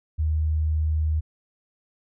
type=tone; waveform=sine; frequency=77.78 Hz; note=D#2; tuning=in tune; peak=-20 dBFS; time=0.18-1.21 s; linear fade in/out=20 ms; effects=none